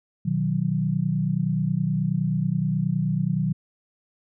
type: chord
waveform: sine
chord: B major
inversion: none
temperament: equal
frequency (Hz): 123.47 / 155.56 / 185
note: B2 / D#3 / F#3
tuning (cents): 0 / 0 / 0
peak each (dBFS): -28 / -24 / -25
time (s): 0.25-3.53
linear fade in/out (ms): 10
effects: none